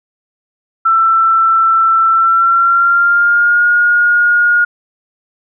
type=tone with pitch glide; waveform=sine; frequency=1336 to 1431.9 Hz; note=E6 to F6; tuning=+23 to +43 cents; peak=-7 dBFS; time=0.85-4.65 s; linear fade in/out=10 ms; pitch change=+120 cents; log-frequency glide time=2.11-3.65 s; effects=none